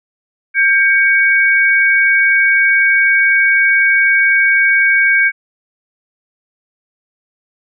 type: tone pair together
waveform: sine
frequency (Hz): 1587 / 2244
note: G6 / C#7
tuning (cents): +21 / +21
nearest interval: tritone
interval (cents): 600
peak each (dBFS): -11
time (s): 0.54-5.32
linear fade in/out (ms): 50
effects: none